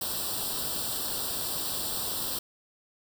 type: noise with comb filter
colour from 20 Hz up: white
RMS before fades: -32 dBFS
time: 0.01-2.39 s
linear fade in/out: 5 ms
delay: 0.23 ms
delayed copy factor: +0.85
effects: none